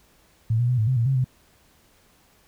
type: tone with pitch steps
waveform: sine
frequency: 112.2 / 121 / 125.4 / 108.9 / 129.9 / 115.9 / 134.6 / 128.3 Hz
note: A2 / B2 / B2 / A2 / C3 / A#2 / C3 / C3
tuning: +34 / -35 / +27 / -17 / -12 / -10 / +49 / -34 cents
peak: -18 dBFS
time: 0.5-1.244 s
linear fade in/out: 5 ms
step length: 93 ms
effects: pink hiss -59 dBFS RMS until 2.47 s